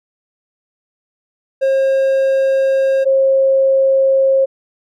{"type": "tone pair in turn", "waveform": ["triangle", "sine"], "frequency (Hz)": [537, 537], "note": ["C5", "C5"], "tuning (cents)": [45, 45], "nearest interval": "unison", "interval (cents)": 0, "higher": "neither", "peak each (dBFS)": -9, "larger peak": "neither", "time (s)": [[1.61, 3.05], [3.05, 4.46]], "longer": "first", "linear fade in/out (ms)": 20, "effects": []}